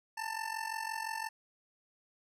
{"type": "tone with amplitude modulation", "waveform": "25% pulse", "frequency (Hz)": 890, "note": "A5", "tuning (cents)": 20, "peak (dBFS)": -29, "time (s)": [0.17, 1.29], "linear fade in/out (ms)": 10, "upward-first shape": "sine", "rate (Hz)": 45.8, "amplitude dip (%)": 80, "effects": ["low-pass 12000 Hz 12 dB/octave"]}